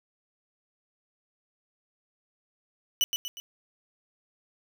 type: tone with echo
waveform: 30% pulse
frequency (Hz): 2969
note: F#7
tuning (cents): +5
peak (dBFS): -18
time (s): 3.01-3.04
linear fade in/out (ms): 0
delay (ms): 120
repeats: 3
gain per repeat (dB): -6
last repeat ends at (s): 3.4
effects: none